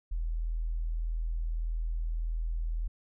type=tone; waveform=sine; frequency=40.84 Hz; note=E1; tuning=15 cents flat; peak=-29 dBFS; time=0.11-2.88 s; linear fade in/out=10 ms; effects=none